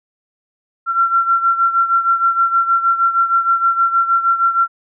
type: beating tone pair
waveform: sine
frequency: 1360 / 1366.4 Hz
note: F6 / F6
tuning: -46 / -38 cents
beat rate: 6.4 Hz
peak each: -13 / -18 dBFS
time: 0.86-4.68 s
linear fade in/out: 50 ms
effects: none